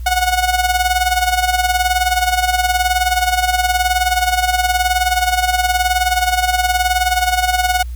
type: tone with tremolo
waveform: sawtooth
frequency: 733 Hz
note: F#5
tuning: 16 cents flat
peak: -7 dBFS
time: 0.06-7.83 s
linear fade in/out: 5 ms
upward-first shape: sine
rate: 19 Hz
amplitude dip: 70%
effects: added 60 Hz sine -23 dBFS peak until 7.95 s + white hiss -49 dBFS RMS until 7.95 s